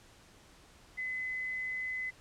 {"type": "tone", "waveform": "sine", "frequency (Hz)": 2025, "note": "B6", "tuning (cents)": 43, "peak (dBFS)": -34, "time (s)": [0.97, 2.11], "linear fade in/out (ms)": 20, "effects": ["pink hiss -59 dBFS RMS until 2.2 s", "low-pass 9000 Hz 12 dB/octave"]}